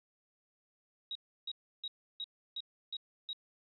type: tone bursts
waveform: sine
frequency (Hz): 3814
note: A#7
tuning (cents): +39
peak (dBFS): -37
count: 7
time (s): 1.11-3.331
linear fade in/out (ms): 2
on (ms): 43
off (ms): 320
effects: none